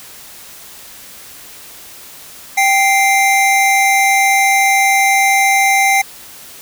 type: tone pair together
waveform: square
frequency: 784 / 2093 Hz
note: G5 / C7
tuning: 0 / 0 cents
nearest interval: octave + perfect fourth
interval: 1700 cents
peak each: -13 dBFS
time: 2.57-6.02 s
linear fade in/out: 10 ms
effects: white hiss -36 dBFS RMS until 6.61 s